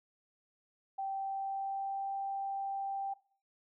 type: tone with pitch glide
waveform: sine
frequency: 779 to 785.8 Hz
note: G5 to G5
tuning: -11 to +4 cents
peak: -34 dBFS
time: 0.98-3.14 s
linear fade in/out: 10 ms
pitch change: +15 cents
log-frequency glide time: 1.13-2.14 s
effects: noise-tail reverb RT60 0.4 s tail -17 dB re dry